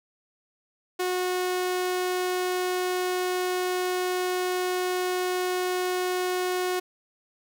sawtooth tone, 364.5 Hz, F#4, 26 cents flat, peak -21 dBFS, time 0.99-6.8 s, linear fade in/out 10 ms, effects none

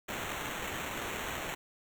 white noise with sample-and-hold, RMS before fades -38 dBFS, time 0.08-1.55 s, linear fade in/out 10 ms, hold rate 4900 Hz, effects none

